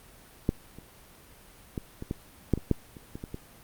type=clicks; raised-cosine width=3 ms; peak=-10 / -30 / -18 / -23 / -17 / -9 / -20 / -9 / -30 / -23 / -23 / -22 dBFS; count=12; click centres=0.491 / 0.786 / 1.778 / 2.024 / 2.111 / 2.537 / 2.576 / 2.713 / 2.968 / 3.155 / 3.239 / 3.344 s; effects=pink hiss -53 dBFS RMS until 3.63 s + Opus 32 kbps